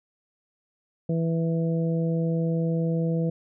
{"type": "harmonic tone", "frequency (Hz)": 164.81, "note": "E3", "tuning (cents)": 0, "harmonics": [1, 2, 3, 4], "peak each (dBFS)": [-23, -33, -30, -39], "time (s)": [1.09, 3.3], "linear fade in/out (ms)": 5, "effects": []}